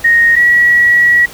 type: tone pair in turn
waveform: sine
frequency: 1864.7 / 1924.9 Hz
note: A#6 / B6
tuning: 0 / -45 cents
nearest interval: minor second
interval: 55 cents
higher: second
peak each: -5 dBFS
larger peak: neither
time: 0.04-0.36 / 0.36-1.26 s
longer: second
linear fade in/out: 10 ms
effects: pink hiss -32 dBFS RMS until 1.33 s